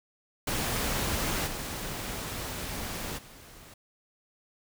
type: noise with level steps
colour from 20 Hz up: pink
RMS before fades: -30 / -36 / -50 dBFS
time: 0.47-3.74 s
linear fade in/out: 5 ms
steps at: 1.46 / 3.17 s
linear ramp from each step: 20 ms
effects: none